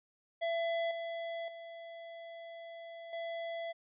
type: tone with level steps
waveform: square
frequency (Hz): 670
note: E5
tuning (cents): +28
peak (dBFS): -32 / -38 / -46 / -38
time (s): 0.41-3.73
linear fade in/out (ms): 20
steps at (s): 0.91 / 1.48 / 3.13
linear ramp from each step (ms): 2
effects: resampled to 8000 Hz